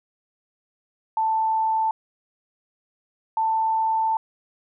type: tone pair in turn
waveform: sine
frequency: 884 / 887.9 Hz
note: A5 / A5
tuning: +8 / +15 cents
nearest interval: unison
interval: 7 cents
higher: second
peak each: -19 dBFS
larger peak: neither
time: 1.17-1.91 / 3.37-4.17 s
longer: second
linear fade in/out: 2 ms
effects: none